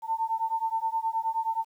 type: beating tone pair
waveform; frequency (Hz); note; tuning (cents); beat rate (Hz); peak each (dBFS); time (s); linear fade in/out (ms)
sine; 894 / 903.5; A5 / A5; +27 / +46; 9.5; -29; 0.02-1.65; 50
effects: 10-bit